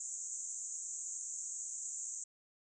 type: band-pass noise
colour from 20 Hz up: pink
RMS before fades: -43 dBFS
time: 0-2.24 s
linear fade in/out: 5 ms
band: 6500 to 7800 Hz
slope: 96 dB/octave
effects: none